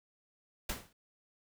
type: noise with exponential decay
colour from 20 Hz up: pink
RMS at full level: -33 dBFS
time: 0.69-0.93 s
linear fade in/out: 5 ms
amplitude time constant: 51 ms
effects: none